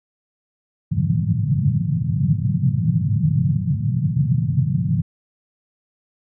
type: band-pass noise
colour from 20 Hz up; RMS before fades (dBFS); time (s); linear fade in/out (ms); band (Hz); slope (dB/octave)
white; -19; 0.91-5.02; 10; 100 to 170; 48
effects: none